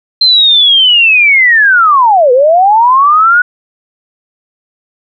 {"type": "linear two-way sweep", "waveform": "sine", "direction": "down then up", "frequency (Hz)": [4157, 479.4, 1479], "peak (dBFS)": -3, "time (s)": [0.21, 3.42], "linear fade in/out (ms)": 5, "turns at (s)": 2.32, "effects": []}